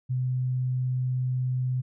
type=tone; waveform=sine; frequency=127.4 Hz; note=C3; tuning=46 cents flat; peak=-24 dBFS; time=0.09-1.82 s; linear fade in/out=20 ms; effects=none